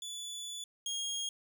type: tone pair in turn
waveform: 25% pulse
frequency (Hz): 3456 / 3262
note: A7 / G#7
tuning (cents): -32 / -32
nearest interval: minor second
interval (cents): 100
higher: first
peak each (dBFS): -36 / -31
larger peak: second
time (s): 0.02-0.64 / 0.86-1.29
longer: first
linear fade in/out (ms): 2
effects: none